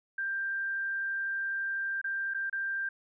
sine tone with dropouts, 1583 Hz, G6, 17 cents sharp, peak -30 dBFS, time 0.18-2.89 s, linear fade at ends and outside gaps 5 ms, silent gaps 2.015-2.042 / 2.338-2.345 / 2.498-2.527 s, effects none

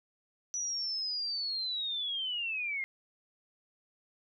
sine linear sweep, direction down, 5920 to 2093 Hz, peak -32 dBFS, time 0.54-2.84 s, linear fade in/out 0 ms, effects none

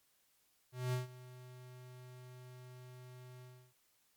square tone with ADSR envelope, 125.9 Hz, B2, 34 cents sharp, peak -33 dBFS, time 0.72-3.74 s, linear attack 210 ms, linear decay 140 ms, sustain -19 dB, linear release 320 ms, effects white hiss -74 dBFS RMS until 4.16 s + MP3 96 kbps

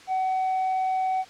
sine tone with tanh clipping, 753 Hz, F#5, 30 cents sharp, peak -23 dBFS, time 0.07-1.25 s, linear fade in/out 50 ms, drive 2 dB, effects white hiss -48 dBFS RMS until 1.29 s + low-pass 5000 Hz 12 dB/octave

